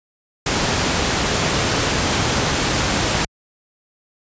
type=noise; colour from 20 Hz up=pink; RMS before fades=-18 dBFS; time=0.46-3.25 s; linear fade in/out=5 ms; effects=high-pass 60 Hz 12 dB/octave + resampled to 16000 Hz